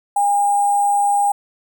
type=tone with sample-and-hold; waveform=sine; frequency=811 Hz; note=G#5; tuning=41 cents flat; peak=-13 dBFS; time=0.16-1.32 s; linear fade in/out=5 ms; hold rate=8820 Hz; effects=none